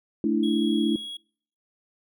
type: chord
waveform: sine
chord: A suspended fourth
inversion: none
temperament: just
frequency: 220 / 293.3 / 330 Hz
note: A3 / D4 / E4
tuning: 0 / -2 / +2 cents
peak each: -25 dBFS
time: 0.24-0.96 s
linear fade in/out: 2 ms
type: tone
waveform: triangle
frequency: 3322 Hz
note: G#7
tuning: in tune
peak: -32 dBFS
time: 0.43-1.17 s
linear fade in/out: 5 ms
effects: noise-tail reverb RT60 0.6 s tail -26 dB re dry